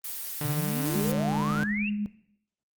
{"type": "noise", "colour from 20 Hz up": "blue", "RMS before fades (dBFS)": -35, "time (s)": [0.04, 1.12], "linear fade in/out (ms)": 5}
{"type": "tone", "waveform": "sawtooth", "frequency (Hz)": 149.2, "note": "D3", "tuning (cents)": 28, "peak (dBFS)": -25, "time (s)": [0.41, 1.64], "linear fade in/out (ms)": 2}
{"type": "exponential sweep", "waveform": "sine", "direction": "up", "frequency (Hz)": [117.4, 2828], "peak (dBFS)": -30, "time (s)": [0.44, 1.9], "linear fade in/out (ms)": 10}
{"type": "tone with tremolo", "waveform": "sine", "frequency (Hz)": 207.7, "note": "G#3", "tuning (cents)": 0, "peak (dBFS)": -25, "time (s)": [0.95, 2.06], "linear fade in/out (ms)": 0, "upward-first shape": "triangle", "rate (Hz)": 9.5, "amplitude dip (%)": 35}
{"effects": ["noise-tail reverb RT60 0.7 s tail -18 dB re dry", "Opus 24 kbps"]}